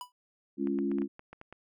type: tone with exponential decay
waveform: square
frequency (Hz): 987.8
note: B5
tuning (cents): 0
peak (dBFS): -36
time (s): 0.01-0.12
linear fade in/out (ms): 1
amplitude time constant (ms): 23
type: chord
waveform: sine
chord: Db major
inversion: second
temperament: equal with one note detuned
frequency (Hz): 207.7 / 277.2 / 345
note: Ab3 / Db4 / F4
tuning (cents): 0 / 0 / -21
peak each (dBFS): -33 / -31 / -33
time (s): 0.57-1.08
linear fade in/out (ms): 50
type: clicks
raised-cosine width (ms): 0.5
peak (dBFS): -31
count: 9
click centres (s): 0.672 / 0.788 / 0.916 / 0.985 / 1.019 / 1.194 / 1.33 / 1.414 / 1.526
effects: none